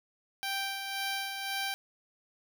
10% pulse tone with tremolo, 784 Hz, G5, in tune, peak -23 dBFS, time 0.43-1.74 s, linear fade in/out 0 ms, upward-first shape sine, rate 1.9 Hz, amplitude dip 45%, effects none

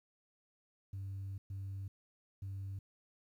sine tone bursts at uneven times, 97.4 Hz, G2, 11 cents flat, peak -38 dBFS, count 3, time 0.93-1.38 / 1.5-1.88 / 2.42-2.79 s, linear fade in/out 5 ms, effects tanh soft clip ceiling -38 dBFS + 12-bit

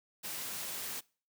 white noise, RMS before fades -40 dBFS, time 0.23-1.01 s, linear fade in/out 20 ms, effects noise-tail reverb RT60 0.4 s tail -24 dB re dry + high-pass 100 Hz 12 dB/octave

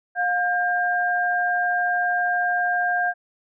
sine tone pair together, 712.7 / 1600 Hz, F5 / G6, +35 / +35 cents, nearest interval octave + major second, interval 1400 cents, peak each -22 dBFS, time 0.15-3.14 s, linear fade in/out 50 ms, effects none

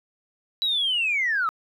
sine linear sweep, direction down, 3951 to 1240 Hz, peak -20 dBFS, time 0.62-1.49 s, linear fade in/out 0 ms, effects tanh soft clip ceiling -16 dBFS + 10-bit

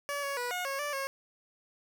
15% pulse tone with pitch steps, 571 / 559 / 488.5 / 722 / 547 / 584 / 544 Hz, D5 / C#5 / B4 / F#5 / C#5 / D5 / C#5, -49 / +14 / -19 / -43 / -23 / -10 / -33 cents, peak -26 dBFS, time 0.09-1.07 s, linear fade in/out 0 ms, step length 140 ms, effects none

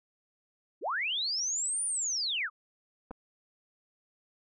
sine linear two-way sweep, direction up then down, 246.6 to 9550 to 1113 Hz, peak -29 dBFS, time 0.81-2.5 s, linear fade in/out 50 ms, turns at 1.85 s
clicks, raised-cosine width 1 ms, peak -29 dBFS, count 2, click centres 3.109 / 3.113 s
effects none

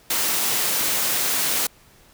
white high-pass noise, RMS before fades -22 dBFS, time 0.1-1.67 s, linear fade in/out 5 ms, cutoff 150 Hz, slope 12 dB/octave, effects pink hiss -53 dBFS RMS until 2.13 s

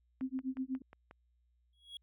click train, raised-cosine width 0.5 ms, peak -37 dBFS, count 6, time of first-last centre 0.21-1.111 s, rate 5.55 Hz
sine tone with tremolo, 261.4 Hz, C4, 1 cent flat, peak -32 dBFS, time 0.21-0.82 s, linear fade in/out 2 ms, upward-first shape sine, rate 8.1 Hz, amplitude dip 100%
triangle tone with exponential growth, 3322 Hz, G#7, in tune, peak -39 dBFS, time 1.73-1.97 s, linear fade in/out 2 ms, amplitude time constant 52 ms
effects added 60 Hz sine -70 dBFS peak until 2.02 s

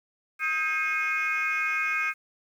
sine tone cluster, 1263 / 1595 / 2160 / 2486 Hz, D#6 / G6 / C#7 / D#7, +26 / +30 / -45 / -2 cents, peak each -31 / -29 / -28 / -29 dBFS, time 0.39-2.14 s, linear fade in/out 50 ms, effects tanh soft clip ceiling -18 dBFS + 9-bit

